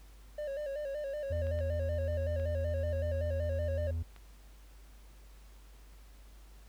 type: tone with vibrato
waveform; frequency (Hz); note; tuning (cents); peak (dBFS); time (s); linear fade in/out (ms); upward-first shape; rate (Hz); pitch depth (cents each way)
triangle; 573; D5; -43; -33; 0.38-3.91; 5; square; 5.3; 73
type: tone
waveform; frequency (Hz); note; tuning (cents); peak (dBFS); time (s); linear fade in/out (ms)
triangle; 82.41; E2; 0; -30; 1.3-4.03; 10
type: clicks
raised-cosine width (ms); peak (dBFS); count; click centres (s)
0.3; -37; 4; 1.469 / 1.589 / 2.398 / 4.163
effects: added 50 Hz sine -52 dBFS peak until 6.68 s + pink hiss -63 dBFS RMS until 6.68 s